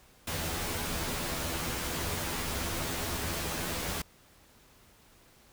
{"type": "noise with comb filter", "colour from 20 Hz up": "pink", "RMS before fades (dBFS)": -34, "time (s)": [0.27, 4.02], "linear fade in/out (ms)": 5, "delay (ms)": 12, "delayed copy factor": 0.8, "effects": ["pink hiss -60 dBFS RMS until 5.52 s"]}